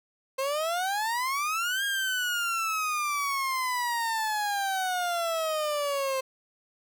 30% pulse exponential two-way sweep, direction up then down, 523.3 to 1631 to 523.3 Hz, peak -24 dBFS, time 0.38-6.21 s, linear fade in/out 10 ms, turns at 1.84 s, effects none

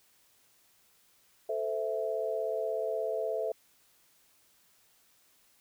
sine chord, A minor, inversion none, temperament equal with one note detuned, 440 / 516.6 / 659.3 Hz, A4 / C5 / E5, 0 / -22 / 0 cents, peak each -34 / -36 / -33 dBFS, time 1.49-3.52 s, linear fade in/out 5 ms, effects white hiss -66 dBFS RMS until 5.6 s

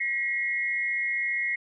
sine tone pair together, 1917 / 2152 Hz, A#6 / C7, +48 / +48 cents, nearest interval major second, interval 200 cents, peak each -29 / -27 dBFS, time 0-1.56 s, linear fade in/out 10 ms, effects none

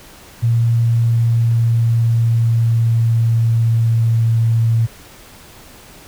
sine tone with pitch glide, 116.4 to 114.2 Hz, A#2 to A#2, -2 to -35 cents, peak -11 dBFS, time 0.42-4.87 s, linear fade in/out 20 ms, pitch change -33 cents, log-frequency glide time 0.74-4.23 s, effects pink hiss -41 dBFS RMS until 6.07 s

